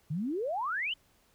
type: exponential sweep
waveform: sine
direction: up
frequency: 139.3 to 3151 Hz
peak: -30 dBFS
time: 0.1-0.94 s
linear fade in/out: 10 ms
effects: pink hiss -67 dBFS RMS until 1.34 s

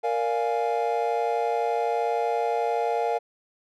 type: chord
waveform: triangle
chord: Bb dominant seventh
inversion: none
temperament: equal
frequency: 466.2 / 587.3 / 698.5 / 830.6 Hz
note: Bb4 / D5 / F5 / Ab5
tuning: 0 / 0 / 0 / 0 cents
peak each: -25 / -31 / -25 / -27 dBFS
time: 0.03-3.19 s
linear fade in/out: 20 ms
effects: none

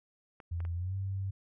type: clicks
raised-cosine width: 0.5 ms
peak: -34 dBFS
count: 3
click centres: 0.402 / 0.604 / 0.651 s
type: tone with pitch glide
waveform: sine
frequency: 85.2 to 96.74 Hz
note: F2 to G2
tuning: -42 to -22 cents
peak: -32 dBFS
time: 0.51-1.31 s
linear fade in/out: 10 ms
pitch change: +220 cents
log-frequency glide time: 0.74-0.95 s
effects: none

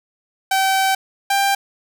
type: tone pair in turn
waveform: sawtooth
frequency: 770 / 791.6 Hz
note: G5 / G5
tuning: -31 / +17 cents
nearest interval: unison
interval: 48 cents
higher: second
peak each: -11 dBFS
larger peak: neither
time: 0.51-0.95 / 1.3-1.55 s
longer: first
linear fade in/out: 5 ms
effects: none

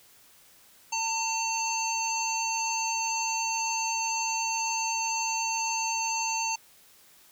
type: harmonic tone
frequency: 901 Hz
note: A5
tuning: 41 cents sharp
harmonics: 1 / 3 / 5 / 7 / 8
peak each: -30 / -33 / -37 / -32 / -42 dBFS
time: 0.92-6.56 s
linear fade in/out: 10 ms
effects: white hiss -57 dBFS RMS until 7.31 s

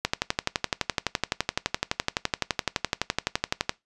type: click train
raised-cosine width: 0.2 ms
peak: -5 dBFS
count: 44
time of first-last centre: 0.05-3.694 s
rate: 11.8 Hz
effects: noise-tail reverb RT60 0.2 s tail -21 dB re dry + resampled to 24000 Hz

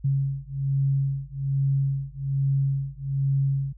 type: beating tone pair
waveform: sine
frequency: 136.7 / 137.9 Hz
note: C#3 / C#3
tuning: -24 / -9 cents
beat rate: 1.2 Hz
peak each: -25 dBFS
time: 0.04-3.73 s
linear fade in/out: 10 ms
effects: added 50 Hz sine -44 dBFS peak until 3.77 s

